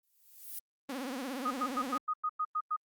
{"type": "noise with exponential growth", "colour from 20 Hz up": "violet", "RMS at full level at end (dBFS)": -38, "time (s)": [0.03, 0.59], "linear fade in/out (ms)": 5, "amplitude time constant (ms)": 120}
{"type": "tone with vibrato", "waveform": "sawtooth", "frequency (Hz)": 261.6, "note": "C4", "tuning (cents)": 0, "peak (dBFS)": -32, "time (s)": [0.89, 1.98], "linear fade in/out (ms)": 5, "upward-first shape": "triangle", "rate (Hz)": 17, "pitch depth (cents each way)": 180}
{"type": "tone bursts", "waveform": "sine", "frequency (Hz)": 1244.5, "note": "D#6", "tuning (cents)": 0, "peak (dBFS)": -29, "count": 9, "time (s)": [1.45, 2.765], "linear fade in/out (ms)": 10, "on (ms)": 59, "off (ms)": 98}
{"effects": ["Opus 48 kbps"]}